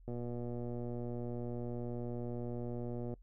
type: click train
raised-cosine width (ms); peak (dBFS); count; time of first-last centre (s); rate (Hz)
2; -29; 368; 0.08-3.138; 120
effects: noise-tail reverb RT60 0.1 s tail -23 dB re dry + added 41 Hz sine -55 dBFS peak until 3.22 s